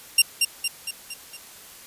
15% pulse tone with echo, 2777 Hz, F7, 10 cents flat, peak -5 dBFS, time 0.18-0.22 s, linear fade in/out 5 ms, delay 230 ms, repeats 5, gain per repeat -5 dB, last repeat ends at 1.37 s, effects white hiss -45 dBFS RMS until 1.86 s + resampled to 32000 Hz

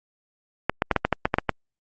clicks, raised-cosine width 0.5 ms, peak -4 dBFS, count 10, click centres 0.696 / 0.821 / 0.913 / 0.963 / 1.05 / 1.127 / 1.255 / 1.341 / 1.385 / 1.493 s, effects Opus 48 kbps

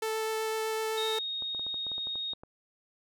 sawtooth tone with vibrato, 440 Hz, A4, in tune, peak -26 dBFS, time 0.02-1.19 s, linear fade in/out 5 ms, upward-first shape triangle, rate 7.9 Hz, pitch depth 8 cents each way
sine tone, 3729 Hz, A#7, in tune, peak -32 dBFS, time 0.97-2.34 s, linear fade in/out 10 ms
clicks, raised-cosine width 1 ms, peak -33 dBFS, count 12, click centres 1.423 / 1.548 / 1.595 / 1.666 / 1.743 / 1.867 / 1.917 / 1.981 / 2.071 / 2.156 / 2.334 / 2.435 s
effects none

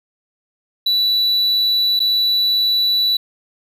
triangle tone with dropouts, 3951 Hz, B7, in tune, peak -12 dBFS, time 0.86-3.17 s, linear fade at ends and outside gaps 5 ms, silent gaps 1.993-2.001 s, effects none

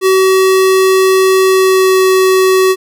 square tone with pitch glide, 379 to 376.6 Hz, F#4 to F#4, +42 to +31 cents, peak -7 dBFS, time 0.01-2.76 s, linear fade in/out 50 ms, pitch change -11 cents, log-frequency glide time 1.44-2.02 s, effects none

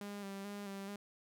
sawtooth tone with vibrato, 199.9 Hz, G3, 34 cents sharp, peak -39 dBFS, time 0.01-0.96 s, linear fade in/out 2 ms, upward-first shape square, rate 2.3 Hz, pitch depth 29 cents each way, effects none

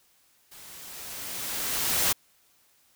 white noise with level ramp, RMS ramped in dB -48 to -23 dBFS, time 0.51-2.13 s, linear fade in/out 10 ms, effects white hiss -64 dBFS RMS until 2.95 s

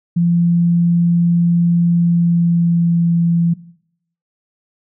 sine tone with pitch glide, 171.5 to 169.43 Hz, F3 to E3, -31 to +48 cents, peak -11 dBFS, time 0.16-3.54 s, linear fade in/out 10 ms, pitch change -21 cents, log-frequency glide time 1.9-3.13 s, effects noise-tail reverb RT60 0.7 s tail -19 dB re dry

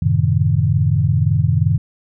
sine chord, F# diminished seventh, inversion none, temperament equal with one note detuned, 92.5 / 110 / 132.49 / 155.56 Hz, F#2 / A2 / C3 / Eb3, 0 / 0 / +22 / 0 cents, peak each -18 dBFS, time 0.02-1.78 s, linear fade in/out 5 ms, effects none

